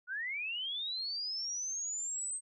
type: linear sweep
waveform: sine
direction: up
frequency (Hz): 1419 to 8372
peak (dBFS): -35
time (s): 0.07-2.41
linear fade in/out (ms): 50
effects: none